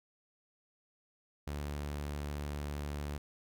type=tone; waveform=sawtooth; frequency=72.9 Hz; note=D2; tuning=12 cents flat; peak=-33 dBFS; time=1.47-3.18 s; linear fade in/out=5 ms; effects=none